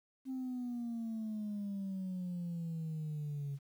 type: exponential sweep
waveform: sine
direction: down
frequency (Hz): 265.2 to 138.8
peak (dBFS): -35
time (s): 0.25-3.59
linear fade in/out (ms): 50
effects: tanh soft clip ceiling -35 dBFS + 11-bit